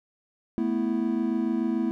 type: chord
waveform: triangle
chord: A suspended second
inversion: none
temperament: equal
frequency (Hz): 220 / 246.9 / 329.6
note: A3 / B3 / E4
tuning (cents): 0 / 0 / 0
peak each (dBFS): -26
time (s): 0.58-1.91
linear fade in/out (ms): 0
effects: none